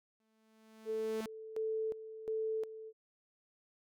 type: tone with exponential growth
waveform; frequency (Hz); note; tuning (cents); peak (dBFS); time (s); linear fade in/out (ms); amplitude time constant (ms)
sawtooth; 220; A3; 0; -34; 0.2-1.26; 2; 230
type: tone with tremolo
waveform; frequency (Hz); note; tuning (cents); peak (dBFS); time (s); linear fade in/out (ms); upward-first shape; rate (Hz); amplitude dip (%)
sine; 440; A4; 0; -33; 0.85-2.93; 50; square; 1.4; 75
effects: none